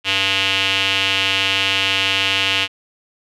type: tone with band-pass filter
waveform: square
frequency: 96.9 Hz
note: G2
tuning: 20 cents flat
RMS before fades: -18 dBFS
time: 0.04-2.68 s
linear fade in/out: 50 ms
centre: 2900 Hz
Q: 3.9
effects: none